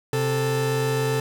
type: tone pair together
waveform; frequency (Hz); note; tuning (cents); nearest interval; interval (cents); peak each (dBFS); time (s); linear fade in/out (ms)
40% pulse; 130.81 / 440; C3 / A4; 0 / 0; octave + major sixth; 2100; -23; 0.13-1.2; 2
effects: none